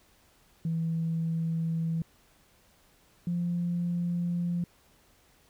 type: tone pair in turn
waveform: sine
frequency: 164 / 173.75 Hz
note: E3 / F3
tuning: -9 / -9 cents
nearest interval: minor second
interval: 100 cents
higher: second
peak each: -26 / -26 dBFS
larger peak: neither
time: 0.65-2.02 / 3.27-4.64 s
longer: neither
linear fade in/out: 2 ms
effects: tanh soft clip ceiling -22 dBFS + pink hiss -63 dBFS RMS until 5.49 s